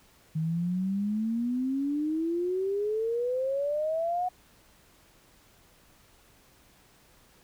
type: exponential sweep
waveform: sine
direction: up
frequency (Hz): 155.4 to 737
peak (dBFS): -26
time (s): 0.35-4.29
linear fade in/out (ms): 10
effects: pink hiss -60 dBFS RMS until 7.43 s